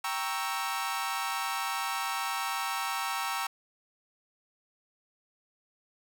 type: chord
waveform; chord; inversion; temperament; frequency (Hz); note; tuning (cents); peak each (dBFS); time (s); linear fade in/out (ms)
sawtooth; G diminished seventh; none; equal; 784 / 932.3 / 1108.7 / 1318.5; G5 / Bb5 / Db6 / Fb6; 0 / 0 / 0 / 0; -33 / -32 / -33 / -32; 0.04-3.47; 5
effects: none